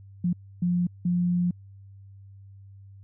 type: tone bursts at uneven times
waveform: sine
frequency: 176.5 Hz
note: F3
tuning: 19 cents sharp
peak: -21 dBFS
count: 3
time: 0.24-0.33 / 0.62-0.87 / 1.05-1.51 s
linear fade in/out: 5 ms
effects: added 98 Hz sine -45 dBFS peak until 3.03 s